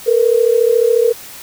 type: tone pair together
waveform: sine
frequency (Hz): 450 / 484.1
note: A4 / B4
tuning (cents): +39 / -35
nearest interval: minor second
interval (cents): 126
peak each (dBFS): -12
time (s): 0.06-1.13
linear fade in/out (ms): 20
effects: white hiss -34 dBFS RMS until 1.42 s